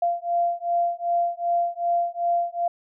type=beating tone pair; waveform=sine; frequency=690 / 692.6 Hz; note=F5 / F5; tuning=-21 / -15 cents; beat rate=2.6 Hz; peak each=-24 dBFS; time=0.02-2.68 s; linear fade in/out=5 ms; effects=none